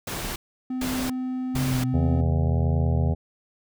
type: noise bursts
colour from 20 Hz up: pink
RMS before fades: -31 dBFS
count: 3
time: 0.07-1.84 s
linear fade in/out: 5 ms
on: 290 ms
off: 450 ms
type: tone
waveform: triangle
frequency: 255.8 Hz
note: C4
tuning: 39 cents flat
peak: -24 dBFS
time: 0.7-2.21 s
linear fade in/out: 5 ms
type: tone with vibrato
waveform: sine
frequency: 130.2 Hz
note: C3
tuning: 8 cents flat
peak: -24 dBFS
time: 1.54-3.12 s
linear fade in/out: 20 ms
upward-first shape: triangle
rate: 2.7 Hz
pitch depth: 81 cents each way
type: harmonic tone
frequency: 81.3 Hz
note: E2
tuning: 23 cents flat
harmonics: 1 / 2 / 3 / 5 / 6 / 7 / 8 / 9 / 10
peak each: -22 / -28 / -32 / -36 / -38 / -39 / -40 / -41 / -42 dBFS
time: 1.93-3.15 s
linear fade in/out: 20 ms
effects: none